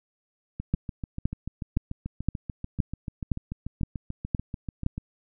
two click trains, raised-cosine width 5 ms, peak -20 / -11 dBFS, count 31 / 9, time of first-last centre 0.6-4.98 / 0.74-4.864 s, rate 6.85 / 1.94 Hz, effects none

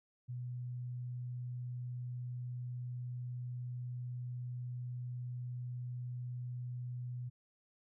sine tone, 123.47 Hz, B2, in tune, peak -39 dBFS, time 0.28-7.3 s, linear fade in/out 20 ms, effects none

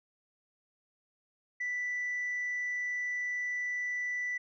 sine tone, 1975.5 Hz, B6, in tune, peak -30 dBFS, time 1.6-4.38 s, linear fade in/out 10 ms, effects tanh soft clip ceiling -29 dBFS

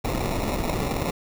pink noise with sample-and-hold, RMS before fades -26 dBFS, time 0.04-1.11 s, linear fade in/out 10 ms, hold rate 1575 Hz, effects none

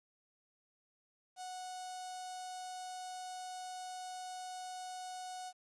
sawtooth tone with notch filter, 736 Hz, F#5, 9 cents flat, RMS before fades -45 dBFS, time 1.36-5.53 s, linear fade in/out 50 ms, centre 1900 Hz, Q 0.56, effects resampled to 22050 Hz + 12-bit

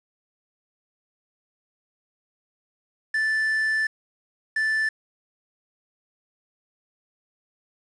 triangle tone bursts at uneven times, 1758 Hz, A6, 2 cents flat, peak -19 dBFS, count 2, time 3.14-3.87 / 4.56-4.89 s, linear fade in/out 5 ms, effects resampled to 22050 Hz + 8-bit

